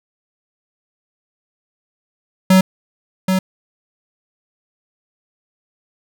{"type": "tone with echo", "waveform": "square", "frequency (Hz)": 187.6, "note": "F#3", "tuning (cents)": 24, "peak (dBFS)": -8, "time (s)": [2.5, 2.61], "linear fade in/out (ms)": 5, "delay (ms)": 780, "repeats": 1, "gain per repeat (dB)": -6, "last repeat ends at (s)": 3.39, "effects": []}